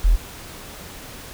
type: tone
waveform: sine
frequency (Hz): 41.39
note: E1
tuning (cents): +8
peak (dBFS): -11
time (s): 0.04-0.16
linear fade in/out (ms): 10
effects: pink hiss -38 dBFS RMS until 1.33 s